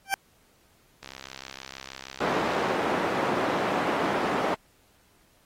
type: tone with exponential growth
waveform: 20% pulse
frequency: 782 Hz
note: G5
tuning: 4 cents flat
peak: -14 dBFS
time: 0.05-0.14 s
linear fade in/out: 0 ms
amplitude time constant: 18 ms
type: click train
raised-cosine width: 0.2 ms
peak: -22 dBFS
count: 112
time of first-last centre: 1.03-2.702 s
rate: 66.4 Hz
type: band-pass noise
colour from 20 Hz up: white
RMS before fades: -27 dBFS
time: 2.2-4.55 s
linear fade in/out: 10 ms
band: 210 to 960 Hz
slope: 12 dB/octave
effects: pink hiss -63 dBFS RMS until 5.45 s + AAC 48 kbps